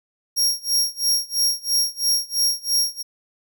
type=tone with tremolo; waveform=sawtooth; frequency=5588 Hz; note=F8; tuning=in tune; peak=-13 dBFS; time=0.36-3.03 s; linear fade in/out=20 ms; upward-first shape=sine; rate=3 Hz; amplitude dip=95%; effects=none